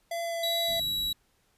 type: tone with vibrato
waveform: square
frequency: 675 Hz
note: E5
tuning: 41 cents sharp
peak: -31 dBFS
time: 0.11-0.8 s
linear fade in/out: 5 ms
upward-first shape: sine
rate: 2.6 Hz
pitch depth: 9 cents each way
type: tone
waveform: 45% pulse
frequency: 3900 Hz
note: B7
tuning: 23 cents flat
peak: -28 dBFS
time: 0.43-1.13 s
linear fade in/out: 5 ms
type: low-pass noise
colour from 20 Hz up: pink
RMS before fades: -46 dBFS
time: 0.68-1.13 s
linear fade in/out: 5 ms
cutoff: 310 Hz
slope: 96 dB/octave
effects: pink hiss -69 dBFS RMS until 1.57 s + resampled to 32000 Hz